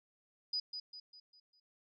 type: tone with echo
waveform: sine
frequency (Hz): 4956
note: D#8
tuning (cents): -8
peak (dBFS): -33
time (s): 0.53-0.6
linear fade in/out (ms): 5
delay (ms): 200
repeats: 5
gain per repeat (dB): -7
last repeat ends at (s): 1.6
effects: none